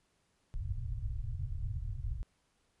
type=low-pass noise; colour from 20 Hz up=pink; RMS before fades=-37 dBFS; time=0.54-2.23 s; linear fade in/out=0 ms; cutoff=130 Hz; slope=96 dB/octave; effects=pink hiss -75 dBFS RMS until 2.8 s + resampled to 24000 Hz